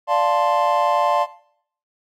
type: chord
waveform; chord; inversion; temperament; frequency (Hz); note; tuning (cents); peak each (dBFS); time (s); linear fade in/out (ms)
triangle; D minor seventh; none; equal; 587.3 / 698.5 / 880 / 1046.5; D5 / F5 / A5 / C6; 0 / 0 / 0 / 0; -19; 0.07-1.27; 50
effects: noise-tail reverb RT60 0.6 s tail -17 dB re dry